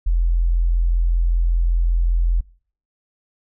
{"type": "tone", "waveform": "sine", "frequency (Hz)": 42.6, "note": "F1", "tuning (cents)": -42, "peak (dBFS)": -14, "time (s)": [0.06, 2.41], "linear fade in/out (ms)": 10, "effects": ["noise-tail reverb RT60 0.5 s tail -23 dB re dry"]}